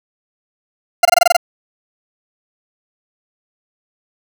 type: tone bursts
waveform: 40% pulse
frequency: 698.5 Hz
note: F5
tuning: in tune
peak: -5 dBFS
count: 8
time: 1.03-1.367 s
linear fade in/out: 5 ms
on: 22 ms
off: 23 ms
effects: none